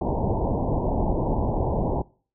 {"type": "low-pass noise", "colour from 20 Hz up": "pink", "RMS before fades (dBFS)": -24, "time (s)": [0.01, 2.02], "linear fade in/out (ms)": 5, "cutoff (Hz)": 960, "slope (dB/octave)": 96, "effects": ["noise-tail reverb RT60 0.4 s tail -21 dB re dry"]}